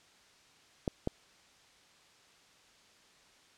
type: clicks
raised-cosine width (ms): 2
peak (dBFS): -17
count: 2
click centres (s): 0.878 / 1.074
effects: white hiss -62 dBFS RMS until 3.57 s + low-pass 6000 Hz 12 dB/octave